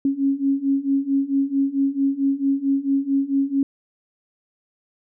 sine beating tone pair, 272.5 / 277 Hz, C#4 / C#4, -29 / -1 cents, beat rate 4.5 Hz, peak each -22 / -20 dBFS, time 0.05-3.63 s, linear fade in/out 2 ms, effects none

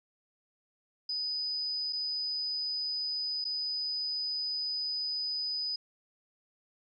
sine tone with dropouts, 4987 Hz, D#8, 3 cents sharp, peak -31 dBFS, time 1.09-5.76 s, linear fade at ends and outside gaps 5 ms, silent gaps 1.926-1.93 / 3.443-3.45 s, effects none

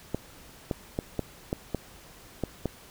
clicks, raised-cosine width 2 ms, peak -14 dBFS, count 8, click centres 0.146 / 0.712 / 0.989 / 1.193 / 1.529 / 1.747 / 2.437 / 2.657 s, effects pink hiss -51 dBFS RMS until 2.9 s

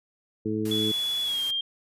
harmonic tone, 107.9 Hz, A2, 33 cents flat, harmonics 1 / 2 / 3 / 4, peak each -34 / -30 / -29 / -31 dBFS, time 0.45-0.92 s, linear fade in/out 10 ms
white noise, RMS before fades -40 dBFS, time 0.65-1.51 s, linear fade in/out 5 ms
sine tone with pitch glide, 3407 to 3197 Hz, G#7 to G7, +44 to +33 cents, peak -25 dBFS, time 0.71-1.61 s, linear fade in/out 5 ms, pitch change -111 cents, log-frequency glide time 1.24-1.42 s
effects resampled to 32000 Hz

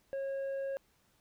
triangle tone with tanh clipping, 545 Hz, C#5, 29 cents flat, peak -35 dBFS, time 0.13-0.77 s, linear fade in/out 0 ms, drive 9 dB, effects pink hiss -71 dBFS RMS until 1.2 s

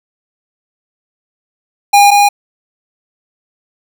square tone pair in turn, 812 / 815.6 Hz, G#5 / G#5, -39 / -32 cents, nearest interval unison, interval 7 cents, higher second, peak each -4 / -6 dBFS, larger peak first, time 1.93-2.11 / 2.11-2.29 s, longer neither, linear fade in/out 10 ms, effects none

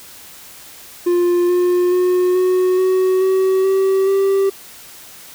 triangle tone with pitch steps, 351.5 / 356.8 / 362.2 / 367.7 / 373.3 / 378.9 / 384.6 / 390.5 Hz, F4 / F4 / F#4 / F#4 / F#4 / F#4 / G4 / G4, +11 / +37 / -37 / -11 / +15 / +41 / -33 / -7 cents, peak -10 dBFS, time 1.06-4.5 s, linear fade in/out 10 ms, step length 430 ms, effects white hiss -39 dBFS RMS until 5.34 s

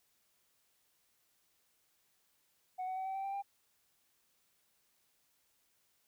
sine tone with pitch steps, 740 / 749 / 758.2 / 767.4 / 776.8 / 786.3 / 795.9 Hz, F#5 / F#5 / F#5 / G5 / G5 / G5 / G5, 0 / +21 / +42 / -37 / -16 / +5 / +26 cents, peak -34 dBFS, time 2.78-3.424 s, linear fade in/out 20 ms, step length 92 ms, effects tanh soft clip ceiling -35 dBFS + white hiss -75 dBFS RMS until 6.07 s

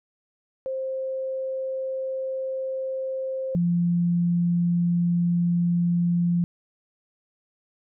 sine tone pair in turn, 527 / 173.19 Hz, C5 / F3, +12 / -14 cents, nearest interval octave + perfect fifth, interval 1926 cents, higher first, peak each -26 / -19 dBFS, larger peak second, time 0.66-3.55 / 3.55-6.44 s, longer neither, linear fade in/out 0 ms, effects none

